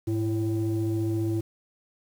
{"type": "tone pair together", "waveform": "sine", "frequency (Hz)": [106.08, 333], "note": ["G#2", "E4"], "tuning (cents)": [37, 18], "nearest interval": "octave + minor sixth", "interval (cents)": 1981, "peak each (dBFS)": -25, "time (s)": [0.07, 1.41], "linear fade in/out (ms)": 10, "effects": ["tanh soft clip ceiling -20 dBFS", "8-bit"]}